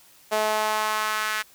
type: tone with high-pass filter sweep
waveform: sawtooth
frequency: 215 Hz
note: A3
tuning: 40 cents flat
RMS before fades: -25 dBFS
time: 0.31-1.43 s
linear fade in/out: 20 ms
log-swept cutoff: 610 to 1600 Hz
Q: 2.1
effects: white hiss -54 dBFS RMS until 1.54 s